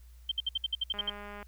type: tone bursts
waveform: sine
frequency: 3136 Hz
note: G7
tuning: in tune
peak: -27 dBFS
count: 10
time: 0.29-1.099 s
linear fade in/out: 5 ms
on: 26 ms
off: 61 ms
type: click train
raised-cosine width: 0.5 ms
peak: -30 dBFS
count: 101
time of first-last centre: 0.94-1.428 s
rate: 205 Hz
effects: added 60 Hz sine -50 dBFS peak until 1.47 s + white hiss -67 dBFS RMS until 1.47 s